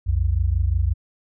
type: tone pair together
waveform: sine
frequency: 61.74 / 87.31 Hz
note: B1 / F2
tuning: 0 / 0 cents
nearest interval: tritone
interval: 600 cents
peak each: -20 dBFS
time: 0.06-0.94 s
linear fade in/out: 20 ms
effects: none